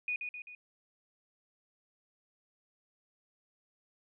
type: tone with echo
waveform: sine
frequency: 2468 Hz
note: D#7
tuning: 15 cents flat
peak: -31 dBFS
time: 0.08-0.16 s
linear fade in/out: 2 ms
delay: 130 ms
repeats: 3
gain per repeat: -5 dB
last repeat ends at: 0.55 s
effects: none